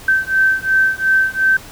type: beating tone pair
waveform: sine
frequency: 1548 / 1550.8 Hz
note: G6 / G6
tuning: -22 / -19 cents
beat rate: 2.8 Hz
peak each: -15 dBFS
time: 0.08-1.57 s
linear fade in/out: 5 ms
effects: pink hiss -37 dBFS RMS until 1.71 s